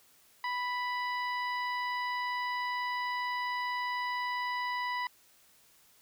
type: harmonic tone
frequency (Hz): 987.8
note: B5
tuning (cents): 0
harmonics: 1 / 2 / 3 / 4 / 5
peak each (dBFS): -33 / -36 / -47 / -48 / -48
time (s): 0.44-5.07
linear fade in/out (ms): 2
effects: white hiss -63 dBFS RMS until 6.01 s